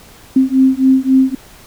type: beating tone pair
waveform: sine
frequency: 261.6 / 265.3 Hz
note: C4 / C4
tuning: 0 / +24 cents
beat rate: 3.7 Hz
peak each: -11 / -11 dBFS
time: 0.36-1.35 s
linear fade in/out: 5 ms
effects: pink hiss -41 dBFS RMS until 1.66 s